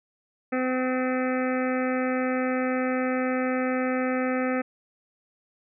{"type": "harmonic tone", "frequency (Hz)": 256.1, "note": "C4", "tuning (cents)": -37, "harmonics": [1, 2, 3, 5, 6, 7, 8, 9, 10], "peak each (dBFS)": [-26, -28, -35, -34, -39, -37, -38, -41, -44], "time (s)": [0.52, 4.62], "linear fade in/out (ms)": 10, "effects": []}